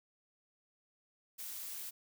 blue noise, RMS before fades -44 dBFS, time 1.38-1.91 s, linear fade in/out 20 ms, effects none

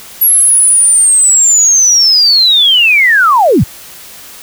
sine linear sweep, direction down, 11480 to 69.3 Hz, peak -4 dBFS, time 0.21-3.64 s, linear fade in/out 10 ms, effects white hiss -32 dBFS RMS until 4.42 s

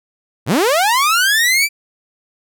sawtooth linear sweep, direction up, 85.1 to 2366 Hz, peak -8 dBFS, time 0.46-1.69 s, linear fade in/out 50 ms, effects none

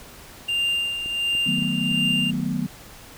triangle tone with tremolo, 2794 Hz, F7, in tune, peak -18 dBFS, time 0.48-2.31 s, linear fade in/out 10 ms, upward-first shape sine, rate 1.4 Hz, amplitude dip 55%
clicks, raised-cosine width 3 ms, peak -27 dBFS, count 7, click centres 1.06 / 1.351 / 1.583 / 1.624 / 1.912 / 2.339 / 2.399 s
sine chord, B dominant seventh, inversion first, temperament just, 154.34 / 185.21 / 222.2 / 246.9 Hz, D#3 / F#3 / A3 / B3, -14 / +2 / +17 / 0 cents, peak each -29 / -27 / -29 / -27 dBFS, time 1.46-2.67 s, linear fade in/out 10 ms
effects pink hiss -44 dBFS RMS until 3.17 s

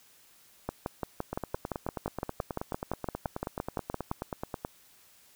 two click trains, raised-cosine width 1 ms, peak -17 / -19 dBFS, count 21 / 32, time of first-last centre 0.69-4.115 / 1.33-4.649 s, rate 5.84 / 9.34 Hz, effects white hiss -60 dBFS RMS until 5.35 s

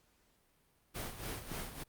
pink noise with tremolo, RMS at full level -40 dBFS, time 0.94-1.84 s, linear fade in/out 20 ms, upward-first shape sine, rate 3.5 Hz, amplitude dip 65%
click, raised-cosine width 3 ms, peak -30 dBFS, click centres 1.517 s
effects pink hiss -72 dBFS RMS until 1.88 s + Opus 48 kbps

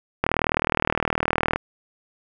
click train, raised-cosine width 0.5 ms, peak -4 dBFS, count 53, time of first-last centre 0.24-1.56 s, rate 39.4 Hz, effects none

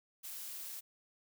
blue noise, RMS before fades -45 dBFS, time 0.23-0.81 s, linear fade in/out 20 ms, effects none

